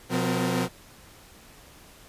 sawtooth tone cluster, 124.6 / 178.7 / 256.3 / 465.4 Hz, B2 / F3 / C4 / A#4, +16 / +40 / -36 / -3 cents, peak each -27 / -24 / -24 / -29 dBFS, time 0.09-0.69 s, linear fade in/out 50 ms, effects pink hiss -51 dBFS RMS until 2.08 s + resampled to 32000 Hz

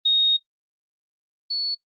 sine tone pair in turn, 3729 / 4423 Hz, A#7 / C#8, 0 / -5 cents, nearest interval minor third, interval 295 cents, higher second, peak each -15 / -23 dBFS, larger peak first, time 0.05-0.37 / 1.5-1.75 s, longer first, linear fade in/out 10 ms, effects noise-tail reverb RT60 0.1 s tail -19 dB re dry + Opus 32 kbps

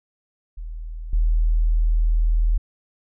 sine tone with level steps, 40.08 Hz, E1, 48 cents flat, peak -29 / -15 dBFS, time 0.57-2.58 s, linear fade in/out 10 ms, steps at 1.13 s, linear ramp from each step 2 ms, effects none

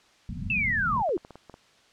white low-pass noise, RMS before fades -34 dBFS, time 0.29-1.02 s, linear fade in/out 0 ms, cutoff 240 Hz, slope 96 dB/octave
sine linear sweep, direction down, 2698 to 310.3 Hz, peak -23 dBFS, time 0.5-1.17 s, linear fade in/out 2 ms
clicks, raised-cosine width 1 ms, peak -30 dBFS, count 9, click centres 0.965 / 0.998 / 1.092 / 1.178 / 1.249 / 1.307 / 1.356 / 1.497 / 1.541 s
effects white hiss -59 dBFS RMS until 1.92 s + low-pass 5000 Hz 12 dB/octave

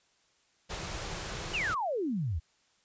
pink band-stop noise, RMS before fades -38 dBFS, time 0.69-1.75 s, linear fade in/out 20 ms, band 210 to 300 Hz, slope 96 dB/octave
sine exponential sweep, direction down, 3068 to 70 Hz, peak -29 dBFS, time 1.53-2.4 s, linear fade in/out 20 ms
effects white hiss -69 dBFS RMS until 2.84 s + resampled to 16000 Hz

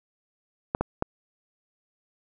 clicks, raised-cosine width 1 ms, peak -10 dBFS, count 3, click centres 0.749 / 0.81 / 1.024 s, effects none

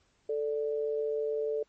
sine tone pair together, 440 / 586.7 Hz, A4 / D5, 0 / -2 cents, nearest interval perfect fourth, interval 498 cents, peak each -29 / -36 dBFS, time 0.29-1.63 s, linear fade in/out 5 ms, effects pink hiss -70 dBFS RMS until 1.68 s + MP3 32 kbps

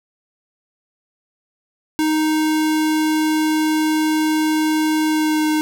square tone with pitch glide, 311.1 to 308.1 Hz, D#4 to D#4, 0 to -17 cents, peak -16 dBFS, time 1.99-5.61 s, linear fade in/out 0 ms, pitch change -17 cents, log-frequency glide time 5.07-5.48 s, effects none

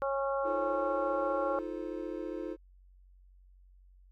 harmonic tone, 274.4 Hz, C#4, 17 cents flat, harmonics 2 / 3 / 4 / 5, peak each -31 / -38 / -37 / -39 dBFS, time 0.02-1.59 s, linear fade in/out 0 ms
triangle chord, F dominant seventh, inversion third, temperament just, 314.3 / 349.2 / 436.5 / 523.8 Hz, Eb4 / F4 / A4 / C5, +18 / 0 / -14 / +2 cents, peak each -38 / -38 / -41 / -41 dBFS, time 0.43-2.57 s, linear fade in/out 50 ms
effects added 46 Hz sine -56 dBFS peak until 4.11 s

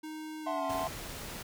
square tone with pitch glide, 311.1 to 277.2 Hz, D#4 to C#4, 0 to 0 cents, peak -40 dBFS, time 0.03-0.84 s, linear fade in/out 10 ms, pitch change -200 cents, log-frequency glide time 0.42-0.66 s
triangle chord, F# half-diminished seventh, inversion third, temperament equal, 659.3 / 740 / 880 / 1046.5 Hz, E5 / F#5 / A5 / C6, 0 / 0 / 0 / 0 cents, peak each -33 / -36 / -39 / -35 dBFS, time 0.46-0.88 s, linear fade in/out 10 ms
pink noise, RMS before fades -42 dBFS, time 0.69-1.43 s, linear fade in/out 10 ms
effects none

